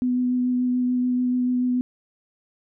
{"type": "tone with vibrato", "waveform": "sine", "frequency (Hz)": 249.4, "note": "B3", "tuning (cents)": 17, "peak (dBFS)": -19, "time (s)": [0.02, 1.81], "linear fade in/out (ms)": 0, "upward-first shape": "sine", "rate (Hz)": 6.9, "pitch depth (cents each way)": 11, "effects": []}